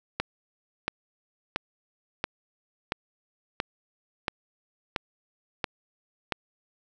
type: click train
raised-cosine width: 0.3 ms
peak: -10 dBFS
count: 10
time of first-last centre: 0.2-6.322 s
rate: 1.47 Hz
effects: none